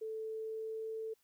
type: tone with pitch glide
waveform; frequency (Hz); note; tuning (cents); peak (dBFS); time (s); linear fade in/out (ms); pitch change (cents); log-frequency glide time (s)
sine; 440 to 443.1; A4 to A4; 0 to +12; -38; 0.01-1.14; 10; +12; 0.23-0.97
effects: white hiss -75 dBFS RMS until 1.23 s